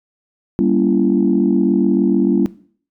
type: chord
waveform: sine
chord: G diminished seventh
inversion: none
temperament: just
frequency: 196 / 235.2 / 282.2 / 338.7 Hz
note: G3 / Bb3 / Db4 / Fb4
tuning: 0 / +16 / +31 / +47 cents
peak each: -17 dBFS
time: 0.59-2.46 s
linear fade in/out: 0 ms
effects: noise-tail reverb RT60 0.5 s tail -18 dB re dry + tanh soft clip ceiling -3 dBFS